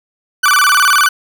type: tone with vibrato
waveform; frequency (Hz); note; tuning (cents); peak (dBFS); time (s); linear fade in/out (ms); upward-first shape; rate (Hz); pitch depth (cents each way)
40% pulse; 1318.5; E6; 0; -7; 0.43-1.09; 10; square; 19; 220
effects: none